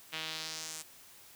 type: tone with band-pass filter sweep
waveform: sawtooth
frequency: 158.7 Hz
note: D#3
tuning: 35 cents sharp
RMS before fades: -41 dBFS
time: 0.12-0.83 s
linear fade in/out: 20 ms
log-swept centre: 2900 to 8200 Hz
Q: 1.9
effects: white hiss -56 dBFS RMS until 1.35 s